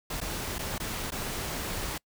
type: noise with dropouts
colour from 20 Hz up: pink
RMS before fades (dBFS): -34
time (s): 0.1-1.98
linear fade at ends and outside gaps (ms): 5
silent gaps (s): 0.204-0.213 / 0.584-0.59 / 0.782-0.799 / 1.106-1.119
effects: noise-tail reverb RT60 0.1 s tail -26 dB re dry